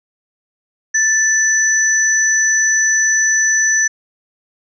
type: tone pair together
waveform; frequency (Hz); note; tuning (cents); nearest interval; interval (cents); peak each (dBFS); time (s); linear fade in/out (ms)
sine; 1760 / 5971; A6 / F#8; 0 / +15; octave + major sixth; 2115; -14; 0.94-3.88; 10
effects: none